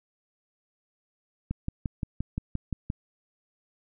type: click train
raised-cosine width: 5 ms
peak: -17 dBFS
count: 9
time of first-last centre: 1.51-2.901 s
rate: 5.75 Hz
effects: none